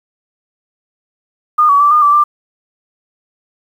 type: tone with pitch steps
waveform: sine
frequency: 1220 / 1134 / 1165 / 1215 / 1163 / 1185 Hz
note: D#6 / C#6 / D6 / D#6 / D6 / D6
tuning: -34 / +39 / -14 / -42 / -17 / +15 cents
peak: -6 dBFS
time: 1.58-2.24 s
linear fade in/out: 10 ms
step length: 110 ms
effects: 7-bit